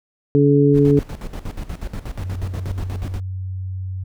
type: harmonic tone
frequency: 142.7 Hz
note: D3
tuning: 49 cents flat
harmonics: 1 / 2 / 3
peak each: -15 / -15 / -15 dBFS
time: 0.35-0.99 s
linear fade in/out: 0 ms
type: noise with tremolo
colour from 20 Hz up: brown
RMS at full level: -27 dBFS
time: 0.73-3.21 s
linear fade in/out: 50 ms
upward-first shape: square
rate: 8.3 Hz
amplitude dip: 75%
type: tone with pitch glide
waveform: sine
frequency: 92.5 to 93.63 Hz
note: F#2 to F#2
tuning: 0 to +21 cents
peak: -24 dBFS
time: 2.18-4.04 s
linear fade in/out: 10 ms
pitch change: +21 cents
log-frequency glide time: 2.6-2.67 s
effects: none